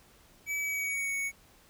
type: tone with pitch glide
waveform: square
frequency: 2291 to 2224 Hz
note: D7 to C#7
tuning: -44 to +5 cents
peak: -31 dBFS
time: 0.46-1.32 s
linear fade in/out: 50 ms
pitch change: -51 cents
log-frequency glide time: 0.59-1.13 s
effects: pink hiss -60 dBFS RMS until 1.69 s